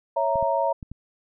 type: chord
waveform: sine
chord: A# diminished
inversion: first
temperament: equal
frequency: 554.4 / 659.3 / 932.3 Hz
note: C#5 / E5 / A#5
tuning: 0 / 0 / 0 cents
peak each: -25 / -25 / -24 dBFS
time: 0.16-0.73 s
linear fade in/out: 10 ms
type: clicks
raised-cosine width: 5 ms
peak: -24 dBFS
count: 4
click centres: 0.357 / 0.427 / 0.828 / 0.916 s
effects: none